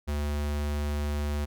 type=tone; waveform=square; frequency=73.42 Hz; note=D2; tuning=in tune; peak=-28 dBFS; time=0.07-1.46 s; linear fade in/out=20 ms; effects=none